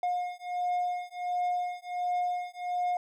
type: beating tone pair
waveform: triangle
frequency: 715 / 716.4 Hz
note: F5 / F5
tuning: +41 / +44 cents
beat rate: 1.4 Hz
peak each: -30 / -30 dBFS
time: 0.03-2.97 s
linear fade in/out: 2 ms
effects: none